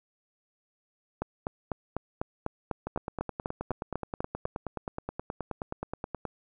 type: two click trains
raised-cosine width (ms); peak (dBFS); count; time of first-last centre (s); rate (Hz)
1; -19 / -16; 33 / 14; 2.87-6.253 / 1.22-4.454; 9.46 / 4.02
effects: none